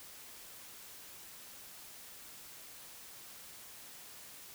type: silence
effects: white hiss -52 dBFS RMS until 4.54 s